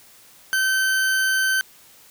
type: tone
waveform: 40% pulse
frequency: 1541 Hz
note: G6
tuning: 30 cents flat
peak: -17 dBFS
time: 0.53-1.61 s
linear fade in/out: 0 ms
effects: white hiss -50 dBFS RMS until 2.1 s